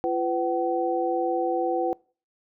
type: tone cluster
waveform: sine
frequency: 343.1 / 501 / 759 Hz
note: F4 / B4 / F#5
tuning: -31 / +25 / +44 cents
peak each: -27 dBFS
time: 0.04-1.93 s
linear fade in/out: 0 ms
effects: noise-tail reverb RT60 0.4 s tail -24 dB re dry

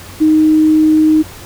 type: tone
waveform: sine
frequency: 311.1 Hz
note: D#4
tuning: in tune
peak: -6 dBFS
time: 0.2-1.23 s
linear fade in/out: 20 ms
effects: added 93 Hz sine -37 dBFS peak until 1.45 s + pink hiss -34 dBFS RMS until 1.45 s

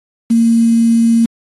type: tone with quantisation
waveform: sine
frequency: 230 Hz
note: A#3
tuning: 23 cents flat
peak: -7 dBFS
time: 0.3-1.26 s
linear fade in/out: 10 ms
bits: 5
effects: AAC 32 kbps

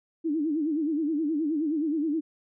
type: tone with vibrato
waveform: sine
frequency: 307.2 Hz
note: D#4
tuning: 22 cents flat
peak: -24 dBFS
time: 0.24-2.21 s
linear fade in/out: 20 ms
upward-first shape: sine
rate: 9.5 Hz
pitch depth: 130 cents each way
effects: none

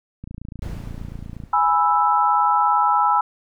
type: click train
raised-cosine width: 5 ms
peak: -21 dBFS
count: 35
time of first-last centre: 0.24-1.437 s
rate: 28.4 Hz
type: noise with exponential decay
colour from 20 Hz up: brown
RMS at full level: -30 dBFS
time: 0.62-2.69 s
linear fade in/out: 1 ms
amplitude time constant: 450 ms
type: chord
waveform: sine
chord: E major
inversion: first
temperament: equal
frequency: 830.6 / 987.8 / 1318.5 Hz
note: G#5 / B5 / E6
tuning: 0 / 0 / 0 cents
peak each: -19 dBFS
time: 1.53-3.21 s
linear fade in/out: 5 ms
effects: none

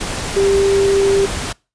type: tone in noise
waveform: sine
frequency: 394.2 Hz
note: G4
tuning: 10 cents sharp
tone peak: -11 dBFS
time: 0.36-1.26 s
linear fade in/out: 10 ms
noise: pink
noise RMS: -23 dBFS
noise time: 0-1.53 s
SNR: +9 dB
effects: noise-tail reverb RT60 0.3 s tail -25 dB re dry + resampled to 22050 Hz

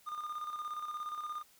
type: tone with tremolo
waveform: triangle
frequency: 1215 Hz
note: D#6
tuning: 42 cents flat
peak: -34 dBFS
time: 0.06-1.43 s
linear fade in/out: 20 ms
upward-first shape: square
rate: 17 Hz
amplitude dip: 50%
effects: white hiss -64 dBFS RMS until 1.59 s

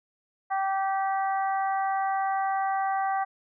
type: harmonic tone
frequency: 388.1 Hz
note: G4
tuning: 17 cents flat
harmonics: 2 / 3 / 4 / 5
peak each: -25 / -33 / -37 / -39 dBFS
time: 0.5-3.25 s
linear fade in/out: 20 ms
effects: none

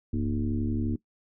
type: tone with frequency modulation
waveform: sine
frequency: 164.81 Hz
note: E3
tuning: in tune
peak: -25 dBFS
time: 0.13-0.96 s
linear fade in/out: 5 ms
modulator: 71.7 Hz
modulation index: 2.1
effects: noise-tail reverb RT60 0.1 s tail -19 dB re dry

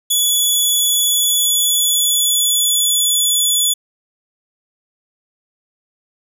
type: tone with pitch glide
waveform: 15% pulse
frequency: 3414 to 3436 Hz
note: G#7 to A7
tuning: +47 to -42 cents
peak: -6 dBFS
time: 0.1-3.74 s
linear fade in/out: 10 ms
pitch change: +11 cents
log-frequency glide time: 0.94-3.09 s
effects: none

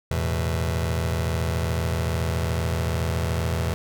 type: chord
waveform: sawtooth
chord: E suspended fourth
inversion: none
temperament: just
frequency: 82.41 / 109.88 / 123.61 Hz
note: E2 / A2 / B2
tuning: 0 / -2 / +2 cents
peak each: -20 / -26 / -25 dBFS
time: 0.11-3.74 s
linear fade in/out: 0 ms
effects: none

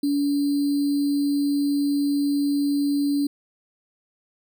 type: tone with sample-and-hold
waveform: sine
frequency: 285.5 Hz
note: D4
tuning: 49 cents flat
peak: -19 dBFS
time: 0.03-3.27 s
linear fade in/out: 5 ms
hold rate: 4410 Hz
effects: none

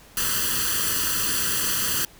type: noise with comb filter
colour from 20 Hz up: white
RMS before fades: -24 dBFS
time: 0.17-2.05 s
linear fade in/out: 2 ms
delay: 0.66 ms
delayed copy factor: +0.9
effects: pink hiss -50 dBFS RMS until 2.19 s

